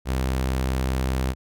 sawtooth tone, 65 Hz, C2, 11 cents flat, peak -18 dBFS, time 0.05-1.35 s, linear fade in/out 50 ms, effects none

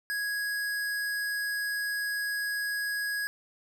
square tone, 1661.2 Hz, G#6, in tune, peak -30 dBFS, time 0.1-3.27 s, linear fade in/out 0 ms, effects none

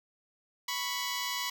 10% pulse tone pair together, 986.9 / 1108.7 Hz, B5 / C#6, -2 / 0 cents, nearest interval major second, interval 202 cents, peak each -25 / -28 dBFS, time 0.68-1.5 s, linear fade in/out 5 ms, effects none

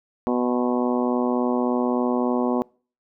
harmonic tone with a mistuned harmonic, 123.47 Hz, B2, in tune, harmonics 2 / 3 / 4 / 5 / 6 / 7 / 8 / 9, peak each -22 / -26 / -28 / -30 / -32 / -33 / -34 / -35 dBFS, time 0.27-2.62 s, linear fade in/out 0 ms, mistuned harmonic 9, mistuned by -35 cents, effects noise-tail reverb RT60 0.4 s tail -26 dB re dry

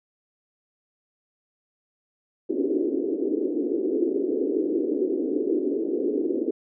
white band-pass noise, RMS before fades -25 dBFS, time 2.49-6.51 s, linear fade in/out 5 ms, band 280 to 420 Hz, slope 48 dB/octave, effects none

